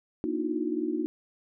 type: tone cluster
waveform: sine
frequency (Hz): 237.1 / 299.2 / 317.6 / 361.1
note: A#3 / D4 / D#4 / F#4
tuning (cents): +30 / +32 / +36 / -42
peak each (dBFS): -35 / -32 / -31 / -33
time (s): 0.24-1.06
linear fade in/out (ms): 0
effects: none